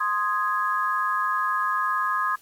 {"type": "chord", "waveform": "sine", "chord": "Ab major", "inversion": "first", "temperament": "equal", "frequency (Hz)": [1046.5, 1244.5, 1661.2], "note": ["C6", "Eb6", "Ab6"], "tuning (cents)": [0, 0, 0], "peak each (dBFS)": [-26, -25, -28], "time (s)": [0, 2.36], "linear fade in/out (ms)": 10, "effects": ["white hiss -55 dBFS RMS until 2.41 s", "AAC 64 kbps"]}